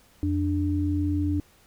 sine tone pair together, 87.31 / 294.7 Hz, F2 / D4, 0 / +6 cents, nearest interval octave + major sixth, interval 2106 cents, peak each -25 dBFS, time 0.23-1.4 s, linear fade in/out 0 ms, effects pink hiss -58 dBFS RMS until 1.66 s

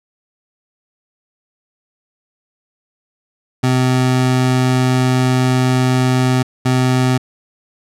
25% pulse tone bursts at uneven times, 128 Hz, C3, 38 cents flat, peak -8 dBFS, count 2, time 3.63-6.43 / 6.65-7.18 s, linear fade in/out 10 ms, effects low-pass 10000 Hz 12 dB/octave

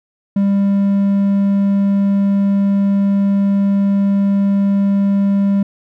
triangle tone, 198.7 Hz, G3, 24 cents sharp, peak -9 dBFS, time 0.36-5.63 s, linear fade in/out 5 ms, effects none

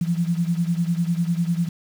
sine beating tone pair, 167.8 / 177.8 Hz, E3 / F3, +31 / +31 cents, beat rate 10 Hz, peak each -21 / -24 dBFS, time 0.01-1.69 s, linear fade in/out 5 ms, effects 7-bit

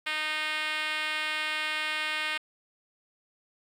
5% pulse tone with band-pass filter, 308.2 Hz, D#4, 16 cents flat, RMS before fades -31 dBFS, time 0.06-2.38 s, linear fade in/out 10 ms, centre 2300 Hz, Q 1.1, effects 9-bit

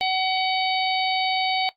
harmonic tone, 754 Hz, F#5, 32 cents sharp, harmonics 1 / 3 / 4 / 5 / 6, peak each -23 / -28 / -29 / -30 / -31 dBFS, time 0.01-1.69 s, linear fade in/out 0 ms, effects noise-tail reverb RT60 0.1 s tail -17 dB re dry + Opus 32 kbps

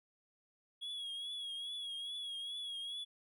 triangle tone with vibrato, 3331 Hz, G#7, 4 cents sharp, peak -39 dBFS, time 0.81-3.05 s, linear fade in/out 20 ms, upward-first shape triangle, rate 2.4 Hz, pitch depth 61 cents each way, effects none

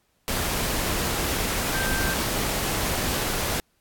sine tone in noise, 1568 Hz, G6, in tune, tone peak -28 dBFS, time 1.74-2.14 s, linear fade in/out 0 ms, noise pink, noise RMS -26 dBFS, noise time 0.28-3.6 s, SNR -5 dB, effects pink hiss -68 dBFS RMS until 3.8 s + AAC 64 kbps

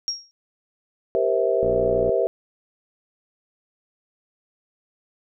sine tone with exponential decay, 5588 Hz, F8, in tune, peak -19 dBFS, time 0.08-0.31 s, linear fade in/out 0 ms, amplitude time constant 48 ms
sine chord, C dominant seventh, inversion second, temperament just, 392.4 / 470.9 / 523.3 / 654.1 Hz, G4 / Bb4 / C5 / E5, +2 / +18 / 0 / -14 cents, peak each -24 / -23 / -24 / -23 dBFS, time 1.15-2.27 s, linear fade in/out 0 ms
click train, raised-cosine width 2 ms, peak -16 dBFS, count 29, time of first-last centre 1.63-2.094 s, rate 60.4 Hz
effects none

